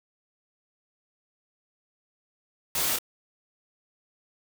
white noise with echo, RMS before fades -28 dBFS, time 2.75-2.96 s, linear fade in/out 2 ms, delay 27 ms, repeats 1, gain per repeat -3 dB, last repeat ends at 2.987 s, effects none

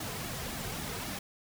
pink noise with flanger, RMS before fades -38 dBFS, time 0-1.19 s, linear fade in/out 5 ms, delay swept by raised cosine 1.9 to 3.6 ms, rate 3.7 Hz, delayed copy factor -0.65, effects none

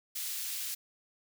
white high-pass noise, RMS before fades -37 dBFS, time 0.15-0.75 s, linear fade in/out 10 ms, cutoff 2500 Hz, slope 12 dB/octave, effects none

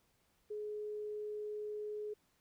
sine tone, 421.4 Hz, G#4, 25 cents sharp, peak -39 dBFS, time 0.5-2.14 s, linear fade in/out 10 ms, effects pink hiss -75 dBFS RMS until 2.4 s

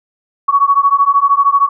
sine beating tone pair, 1115 / 1128 Hz, C#6 / C#6, +10 / +30 cents, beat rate 13 Hz, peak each -11 dBFS, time 0.48-1.69 s, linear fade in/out 10 ms, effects none

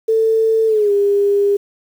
sine tone with pitch glide, 445.3 to 403.7 Hz, A4 to G#4, +21 to -49 cents, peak -11 dBFS, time 0.08-1.57 s, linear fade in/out 10 ms, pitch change -170 cents, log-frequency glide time 0.67-0.92 s, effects 7-bit

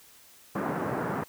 pink band-pass noise, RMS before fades -31 dBFS, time 0.55-1.24 s, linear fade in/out 5 ms, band 140 to 1500 Hz, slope 24 dB/octave, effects white hiss -55 dBFS RMS until 1.28 s

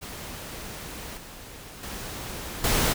pink noise with level steps, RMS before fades -38 / -43 / -36 / -23 dBFS, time 0.01-2.94 s, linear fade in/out 20 ms, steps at 1.17 / 1.83 / 2.64 s, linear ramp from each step 2 ms, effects none

